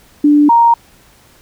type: tone pair in turn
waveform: sine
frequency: 294 / 933.4 Hz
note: D4 / A#5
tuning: +2 / +2 cents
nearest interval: octave + minor sixth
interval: 2000 cents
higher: second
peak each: -5 dBFS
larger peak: neither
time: 0.24-0.49 / 0.49-0.74 s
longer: neither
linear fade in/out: 5 ms
effects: pink hiss -47 dBFS RMS until 1.41 s